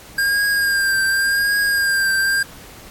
square tone with vibrato, 1605 Hz, G6, 40 cents sharp, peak -16 dBFS, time 0.18-2.43 s, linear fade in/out 5 ms, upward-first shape triangle, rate 0.89 Hz, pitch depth 41 cents each way, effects pink hiss -41 dBFS RMS until 2.9 s + AAC 64 kbps

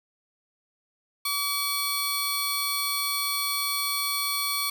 15% pulse tone pair together, 1143 / 4315 Hz, D6 / C#8, -47 / -47 cents, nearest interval octave + major seventh, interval 2300 cents, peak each -22 dBFS, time 1.25-4.7 s, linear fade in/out 5 ms, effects none

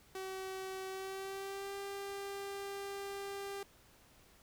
sawtooth tone with pitch glide, 380 to 397.1 Hz, F#4 to G4, +46 to +22 cents, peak -37 dBFS, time 0.15-3.63 s, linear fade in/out 2 ms, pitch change +76 cents, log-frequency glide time 0.88-1.76 s, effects pink hiss -64 dBFS RMS until 4.42 s

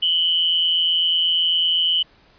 sine tone pair together, 2967 / 3135 Hz, F#7 / G7, +4 / -1 cents, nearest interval minor second, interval 95 cents, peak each -17 / -22 dBFS, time 0.02-2.03 s, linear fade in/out 10 ms, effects pink hiss -54 dBFS RMS until 2.38 s + resampled to 11025 Hz

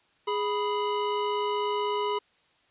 square tone pair together, 415.3 / 987.8 Hz, G#4 / B5, 0 / 0 cents, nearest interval octave + minor third, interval 1500 cents, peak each -29 / -30 dBFS, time 0.27-2.19 s, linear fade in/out 10 ms, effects white hiss -65 dBFS RMS until 2.7 s + resampled to 8000 Hz

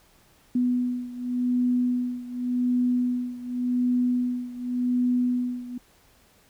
sine beating tone pair, 247.1 / 247.98 Hz, B3 / B3, +1 / +7 cents, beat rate 0.88 Hz, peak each -24 / -27 dBFS, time 0.55-5.78 s, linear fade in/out 5 ms, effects pink hiss -59 dBFS RMS until 6.49 s

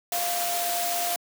sine tone in noise, 698.5 Hz, F5, in tune, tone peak -28 dBFS, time 0.12-1.16 s, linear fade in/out 2 ms, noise white, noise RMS -29 dBFS, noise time 0.12-1.16 s, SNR -2 dB, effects high-pass 300 Hz 12 dB/octave

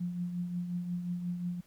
sine tone with tremolo, 176.4 Hz, F3, 18 cents sharp, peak -30 dBFS, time 0-1.61 s, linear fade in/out 10 ms, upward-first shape triangle, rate 5.6 Hz, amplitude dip 55%, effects pink hiss -65 dBFS RMS until 1.66 s

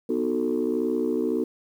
sine chord, B dominant seventh, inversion none, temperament just, 246.9 / 308.7 / 370.4 / 444.5 Hz, B3 / D#4 / F#4 / A4, 0 / -14 / +2 / +18 cents, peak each -27 dBFS, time 0.09-1.44 s, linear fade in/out 5 ms, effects tanh soft clip ceiling -15 dBFS + 9-bit

